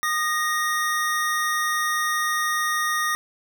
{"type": "tone pair together", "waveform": "square", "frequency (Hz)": [1225, 1871.8], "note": ["D#6", "A#6"], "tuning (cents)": [-27, 7], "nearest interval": "perfect fifth", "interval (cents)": 734, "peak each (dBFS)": -25, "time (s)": [0.03, 3.15], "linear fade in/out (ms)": 0, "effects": []}